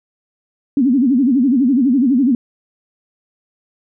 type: tone with vibrato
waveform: sine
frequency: 259.4 Hz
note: C4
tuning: 15 cents flat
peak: -10 dBFS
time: 0.77-2.35 s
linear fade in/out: 2 ms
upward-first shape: sine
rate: 12 Hz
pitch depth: 190 cents each way
effects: none